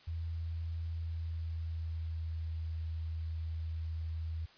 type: tone with pitch glide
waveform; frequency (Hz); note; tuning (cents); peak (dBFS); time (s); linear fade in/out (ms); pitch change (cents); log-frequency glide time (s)
sine; 82.41 to 80.85; E2 to E2; 0 to -33; -35; 0.07-4.46; 10; -33; 0.89-2.49
effects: white hiss -60 dBFS RMS until 4.57 s + resampled to 11025 Hz